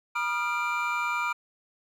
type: tone cluster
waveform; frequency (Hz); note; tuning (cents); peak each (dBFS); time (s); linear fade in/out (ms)
triangle; 965 / 1219 / 1389 / 2365; B5 / D#6 / F6 / D7; -40 / -36 / -10 / +12; -30; 0.15-1.33; 10
effects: none